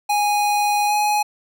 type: tone with pitch glide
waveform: square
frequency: 827 to 836.6 Hz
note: G#5 to G#5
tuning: -8 to +12 cents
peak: -17 dBFS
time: 0.09-1.23 s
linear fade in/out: 10 ms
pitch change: +20 cents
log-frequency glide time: 0.87-0.93 s
effects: none